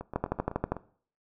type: two click trains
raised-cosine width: 1 ms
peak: -23 / -13 dBFS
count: 7 / 8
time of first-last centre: 0.01-0.767 / 0.16-0.72 s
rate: 7.93 / 12.5 Hz
effects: noise-tail reverb RT60 0.5 s tail -18 dB re dry